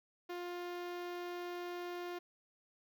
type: tone with notch filter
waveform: sawtooth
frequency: 352.5 Hz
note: F4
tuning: 16 cents sharp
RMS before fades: -43 dBFS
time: 0.29-2.19 s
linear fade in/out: 10 ms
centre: 8700 Hz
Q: 0.53
effects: none